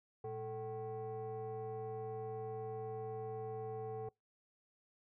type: tone with frequency modulation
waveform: sine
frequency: 440 Hz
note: A4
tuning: in tune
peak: -39 dBFS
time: 0.24-4.09 s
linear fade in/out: 5 ms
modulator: 324 Hz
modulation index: 0.91
effects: noise-tail reverb RT60 0.2 s tail -26 dB re dry + tanh soft clip ceiling -37 dBFS